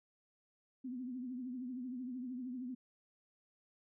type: tone with vibrato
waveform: sine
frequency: 251.7 Hz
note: B3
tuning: 33 cents sharp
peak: -40 dBFS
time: 0.84-2.75 s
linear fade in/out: 10 ms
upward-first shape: triangle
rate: 13 Hz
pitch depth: 99 cents each way
effects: none